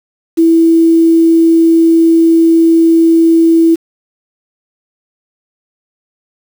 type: tone with quantisation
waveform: sine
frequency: 329.6 Hz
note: E4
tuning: in tune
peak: -4 dBFS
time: 0.37-3.76 s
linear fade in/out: 20 ms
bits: 5
effects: none

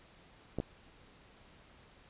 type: clicks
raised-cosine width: 2 ms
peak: -21 dBFS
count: 2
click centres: 0.586 / 0.601 s
effects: pink hiss -60 dBFS RMS until 2.09 s + resampled to 8000 Hz

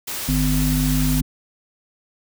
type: noise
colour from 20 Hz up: white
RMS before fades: -28 dBFS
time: 0.07-1.21 s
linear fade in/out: 10 ms
type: harmonic tone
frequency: 51 Hz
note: G#1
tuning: 31 cents flat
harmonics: 1 / 3 / 5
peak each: -21 / -21 / -21 dBFS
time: 0.28-1.22 s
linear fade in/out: 10 ms
effects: none

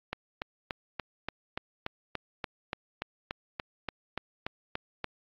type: click train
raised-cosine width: 0.3 ms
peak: -16 dBFS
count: 18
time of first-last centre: 0.13-5.043 s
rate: 3.46 Hz
effects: low-pass 4000 Hz 12 dB/octave + AAC 48 kbps

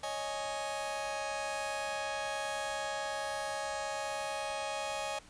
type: chord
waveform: sawtooth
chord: C# suspended second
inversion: none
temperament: just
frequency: 554.4 / 623.7 / 831.5 Hz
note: C#5 / D#5 / G#5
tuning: 0 / +4 / +2 cents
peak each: -37 / -36 / -34 dBFS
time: 0.03-5.19 s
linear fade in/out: 5 ms
effects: pink hiss -57 dBFS RMS until 5.29 s + resampled to 22050 Hz

